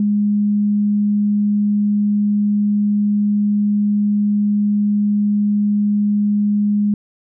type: tone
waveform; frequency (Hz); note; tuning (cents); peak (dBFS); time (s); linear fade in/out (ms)
sine; 206.6; G#3; -9; -13; 0-6.94; 2
effects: none